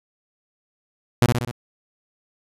sawtooth tone with echo, 121.2 Hz, B2, 32 cents flat, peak -8 dBFS, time 1.22-1.26 s, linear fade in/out 0 ms, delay 63 ms, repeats 4, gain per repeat -4 dB, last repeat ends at 1.512 s, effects resampled to 32000 Hz

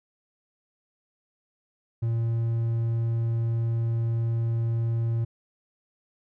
triangle tone, 115.2 Hz, A#2, 20 cents flat, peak -21 dBFS, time 2.02-5.25 s, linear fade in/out 10 ms, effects none

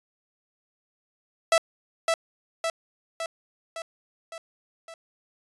sawtooth tone with echo, 659.3 Hz, E5, in tune, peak -13 dBFS, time 1.52-1.58 s, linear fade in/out 2 ms, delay 560 ms, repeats 6, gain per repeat -4 dB, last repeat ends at 4.94 s, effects resampled to 24000 Hz

